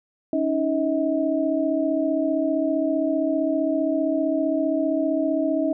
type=tone cluster; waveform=sine; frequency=281 / 316.3 / 638 Hz; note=C#4 / D#4 / D#5; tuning=+24 / +29 / +43 cents; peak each=-24 dBFS; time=0.33-5.73 s; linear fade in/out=2 ms; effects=none